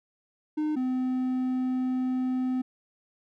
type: tone pair in turn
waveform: triangle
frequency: 305.2 / 255.8 Hz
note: D#4 / C4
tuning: -33 / -39 cents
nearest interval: minor third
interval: 306 cents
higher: first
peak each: -23 dBFS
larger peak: neither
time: 0.57-0.76 / 0.76-2.62 s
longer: second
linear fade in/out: 10 ms
effects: none